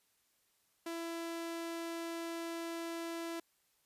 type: tone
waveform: sawtooth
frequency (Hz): 334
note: E4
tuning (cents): +23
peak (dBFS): -35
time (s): 0.86-3.4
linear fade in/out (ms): 5
effects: white hiss -75 dBFS RMS until 3.85 s + resampled to 32000 Hz